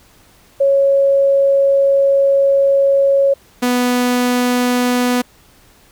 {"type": "tone pair in turn", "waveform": ["sine", "sawtooth"], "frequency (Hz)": [552, 246.9], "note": ["C#5", "B3"], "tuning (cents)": [-7, 0], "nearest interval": "octave + major second", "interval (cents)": 1393, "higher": "first", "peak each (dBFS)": -9, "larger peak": "neither", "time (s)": [[0.6, 3.34], [3.62, 5.22]], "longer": "first", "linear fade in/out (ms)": 10, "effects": ["pink hiss -49 dBFS RMS until 5.91 s"]}